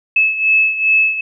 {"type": "beating tone pair", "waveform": "sine", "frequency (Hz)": [2600, 2602.5], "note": ["E7", "E7"], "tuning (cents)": [-24, -23], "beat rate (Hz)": 2.5, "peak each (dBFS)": [-12, -17], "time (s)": [0.16, 1.21], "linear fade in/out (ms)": 5, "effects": []}